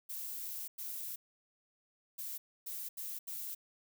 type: noise bursts at uneven times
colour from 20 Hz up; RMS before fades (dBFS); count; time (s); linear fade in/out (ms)
violet; -42; 6; 0.09-0.68 / 0.78-1.16 / 2.18-2.38 / 2.66-2.89 / 2.97-3.19 / 3.27-3.55; 10
effects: none